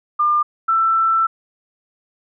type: tone pair in turn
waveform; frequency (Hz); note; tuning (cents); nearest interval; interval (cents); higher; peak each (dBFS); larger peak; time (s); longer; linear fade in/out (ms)
sine; 1200 / 1332.6; D6 / E6; +37 / +18; major second; 181; second; -13; neither; 0.19-0.43 / 0.68-1.27; second; 10
effects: none

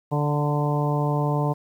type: harmonic tone with a mistuned harmonic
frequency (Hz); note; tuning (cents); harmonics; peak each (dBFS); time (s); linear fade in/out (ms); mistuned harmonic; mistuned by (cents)
146.83; D3; 0; 1 / 2 / 3 / 4 / 5 / 6 / 7; -22 / -30 / -30 / -31 / -32 / -31 / -33; 0.11-1.54; 20; 6; +22
effects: 9-bit

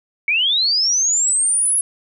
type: linear sweep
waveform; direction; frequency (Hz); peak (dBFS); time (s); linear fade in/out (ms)
sine; up; 2217 to 10710; -14; 0.28-1.81; 2
effects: none

